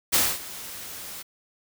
white noise with ADSR envelope, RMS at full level -19 dBFS, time 0.12-1.23 s, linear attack 24 ms, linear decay 240 ms, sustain -19 dB, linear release 15 ms, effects none

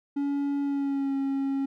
triangle tone with pitch glide, 282.7 to 273.2 Hz, C#4 to C#4, +34 to -25 cents, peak -23 dBFS, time 0.16-1.66 s, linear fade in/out 10 ms, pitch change -59 cents, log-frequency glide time 0.62-1.15 s, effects none

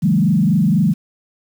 sine tone with frequency modulation, 185.1 Hz, F#3, 1 cent sharp, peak -11 dBFS, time 0.02-0.94 s, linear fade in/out 20 ms, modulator 24 Hz, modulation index 1.6, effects 7-bit

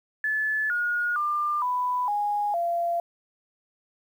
sine tone with pitch steps, 1730 / 1438 / 1195.4 / 993.6 / 825.9 / 686.6 Hz, A6 / F#6 / D6 / B5 / G#5 / F5, -30 / -50 / +30 / +10 / -10 / -30 cents, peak -23 dBFS, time 0.24-3 s, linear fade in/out 2 ms, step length 460 ms, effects 9-bit

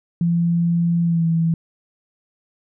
sine tone with pitch glide, 170.2 to 164.78 Hz, F3 to E3, -44 to 0 cents, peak -15 dBFS, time 0.21-1.54 s, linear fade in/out 2 ms, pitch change -56 cents, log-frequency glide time 1.03-1.26 s, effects none

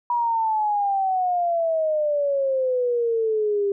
sine exponential sweep, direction down, 969 to 396.2 Hz, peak -19 dBFS, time 0.1-3.72 s, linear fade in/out 2 ms, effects none

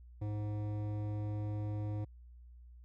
sine tone with hard clipping, 104.9 Hz, G#2, 18 cents sharp, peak -37 dBFS, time 0.21-2.05 s, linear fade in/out 10 ms, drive 13 dB, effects added 60 Hz sine -52 dBFS peak until 2.84 s

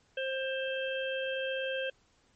harmonic tone, 529 Hz, C5, 19 cents sharp, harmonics 1 / 3 / 5 / 6, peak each -33 / -38 / -40 / -41 dBFS, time 0.17-1.9 s, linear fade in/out 5 ms, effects pink hiss -68 dBFS RMS until 2.35 s + MP3 32 kbps

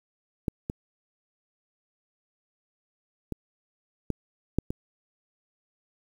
clicks, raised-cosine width 3 ms, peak -13 / -17 / -18 / -14 / -10 / -17 dBFS, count 6, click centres 0.482 / 0.699 / 3.323 / 4.103 / 4.586 / 4.705 s, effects 8-bit

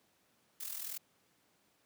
blue noise with amplitude modulation, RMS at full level -39 dBFS, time 0.6-0.98 s, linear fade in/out 10 ms, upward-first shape sine, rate 41.2 Hz, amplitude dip 70%, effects pink hiss -72 dBFS RMS until 1.85 s + high-pass 150 Hz 12 dB/octave

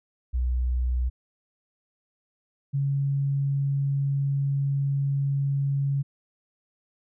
sine tone pair in turn, 62 / 139.19 Hz, B1 / C#3, +7 / +7 cents, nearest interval octave + major second, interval 1400 cents, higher second, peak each -22 dBFS, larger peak neither, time 0.33-1.1 / 2.73-6.03 s, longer second, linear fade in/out 20 ms, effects none

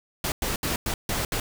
pink noise bursts at uneven times, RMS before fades -27 dBFS, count 6, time 0.24-0.32 / 0.42-0.56 / 0.63-0.76 / 0.86-0.94 / 1.09-1.25 / 1.32-1.4 s, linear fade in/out 2 ms, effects none

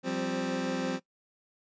25% pulse chord, F suspended second, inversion none, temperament equal with one note detuned, 176.44 / 196 / 261.6 Hz, F3 / G3 / C4, +18 / 0 / 0 cents, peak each -32 / -33 / -28 dBFS, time 0.03-1 s, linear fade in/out 50 ms, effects noise-tail reverb RT60 0.1 s tail -18 dB re dry + resampled to 16000 Hz

